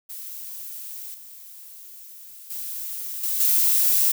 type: noise with level steps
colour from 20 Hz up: violet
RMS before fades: -36 / -43 / -32 / -25 / -19 dBFS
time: 0.09-4.12 s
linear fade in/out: 10 ms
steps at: 1.14 / 2.5 / 3.23 / 3.4 s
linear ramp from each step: 5 ms
effects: none